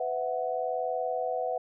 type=chord; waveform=sine; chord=B suspended fourth; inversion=none; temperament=equal with one note detuned; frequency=502.2 / 659.3 / 740 Hz; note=B4 / E5 / F#5; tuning=+29 / 0 / 0 cents; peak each=-32 / -33 / -32 dBFS; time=0-1.58 s; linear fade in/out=5 ms; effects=none